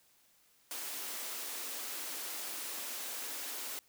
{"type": "high-pass noise", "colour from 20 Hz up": "white", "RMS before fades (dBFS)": -41, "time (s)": [0.71, 3.79], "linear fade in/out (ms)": 0, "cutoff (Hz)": 240, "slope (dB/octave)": 48, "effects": ["white hiss -68 dBFS RMS until 3.88 s"]}